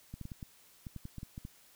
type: clicks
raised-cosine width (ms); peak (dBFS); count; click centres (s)
5; -30; 12; 0.14 / 0.213 / 0.254 / 0.318 / 0.428 / 0.868 / 0.963 / 1.054 / 1.183 / 1.231 / 1.379 / 1.451
effects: white hiss -62 dBFS RMS until 1.75 s